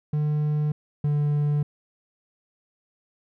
triangle tone pair in turn, 150 / 147 Hz, D3 / D3, +37 / +2 cents, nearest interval unison, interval 35 cents, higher first, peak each -19 / -18 dBFS, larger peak second, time 0.13-0.72 / 1.04-1.63 s, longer neither, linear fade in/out 5 ms, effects none

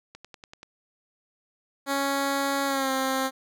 click train, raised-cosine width 0.2 ms, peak -26 dBFS, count 6, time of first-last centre 0.15-0.631 s, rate 10.4 Hz
10% pulse tone with pitch glide, 277.2 to 264.8 Hz, C#4 to C4, 0 to +21 cents, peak -16 dBFS, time 1.86-3.31 s, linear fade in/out 50 ms, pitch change -79 cents, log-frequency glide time 2.66-2.91 s
effects none

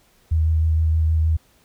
sine tone with vibrato, 79.7 Hz, D#2, 42 cents sharp, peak -15 dBFS, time 0.31-1.37 s, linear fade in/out 10 ms, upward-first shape sine, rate 6.4 Hz, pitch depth 17 cents each way, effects pink hiss -58 dBFS RMS until 1.64 s

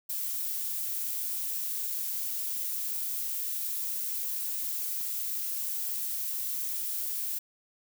violet noise, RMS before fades -33 dBFS, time 0.09-7.39 s, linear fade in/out 10 ms, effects none

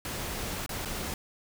pink noise with dropouts, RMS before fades -35 dBFS, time 0.05-1.14 s, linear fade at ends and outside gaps 1 ms, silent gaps 0.662-0.692 / 0.85-0.856 s, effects none

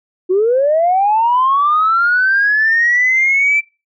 sine linear sweep, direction up, 354.2 to 2343 Hz, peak -9 dBFS, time 0.29-3.61 s, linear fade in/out 20 ms, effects noise-tail reverb RT60 0.3 s tail -25 dB re dry + tanh soft clip ceiling -5 dBFS

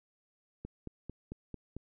click train, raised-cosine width 3 ms, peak -28 dBFS, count 6, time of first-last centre 0.65-1.766 s, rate 4.48 Hz, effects none

